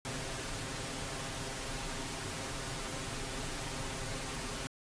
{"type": "noise with comb filter", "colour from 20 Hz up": "pink", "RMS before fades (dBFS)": -39, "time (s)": [0.05, 4.67], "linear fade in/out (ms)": 0, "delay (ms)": 7.5, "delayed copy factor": 0.65, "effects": ["resampled to 22050 Hz"]}